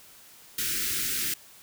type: band-stop noise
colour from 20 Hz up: white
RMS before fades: -29 dBFS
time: 0.58-1.34 s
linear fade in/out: 5 ms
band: 410 to 1400 Hz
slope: 48 dB/octave
effects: white hiss -52 dBFS RMS until 1.62 s